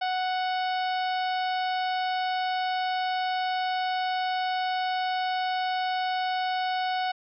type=harmonic tone; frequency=740 Hz; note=F#5; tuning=in tune; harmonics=1 / 2 / 3 / 4 / 5 / 6 / 7; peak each=-26 / -35 / -39 / -39 / -41 / -43 / -46 dBFS; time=0.01-7.12 s; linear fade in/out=10 ms; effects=none